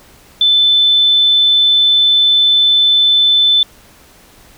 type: tone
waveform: sine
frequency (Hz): 3520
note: A7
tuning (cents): 0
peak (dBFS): -7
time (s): 0.41-3.63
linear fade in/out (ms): 2
effects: pink hiss -44 dBFS RMS until 4.57 s